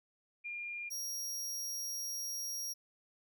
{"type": "tone pair in turn", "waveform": ["sine", "sawtooth"], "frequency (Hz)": [2407, 5640], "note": ["D7", "F8"], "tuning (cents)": [42, 16], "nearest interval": "octave + minor third", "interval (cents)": 1474, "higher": "second", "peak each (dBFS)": [-39, -35], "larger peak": "second", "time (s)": [[0.44, 0.9], [0.9, 2.74]], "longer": "second", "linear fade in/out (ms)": 20, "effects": []}